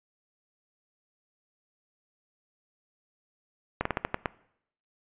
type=slowing click train; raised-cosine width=0.5 ms; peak=-11 dBFS; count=7; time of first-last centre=3.81-4.258 s; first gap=44 ms; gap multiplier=1.21; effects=noise-tail reverb RT60 0.7 s tail -20 dB re dry + resampled to 8000 Hz